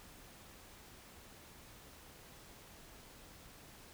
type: silence
effects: pink hiss -57 dBFS RMS until 3.93 s